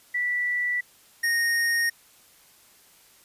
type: tone pair in turn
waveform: sine / square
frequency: 1962 / 1858 Hz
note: B6 / A#6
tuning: -12 / -6 cents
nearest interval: minor second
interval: 94 cents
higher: first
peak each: -23 / -22 dBFS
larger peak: second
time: 0.14-0.81 / 1.23-1.9 s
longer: neither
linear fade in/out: 10 ms
effects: white hiss -56 dBFS RMS until 3.24 s + resampled to 32000 Hz